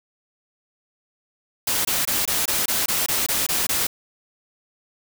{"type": "noise bursts", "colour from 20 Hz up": "white", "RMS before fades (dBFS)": -22, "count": 11, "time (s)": [1.67, 3.87], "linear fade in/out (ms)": 5, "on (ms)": 180, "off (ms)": 22, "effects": []}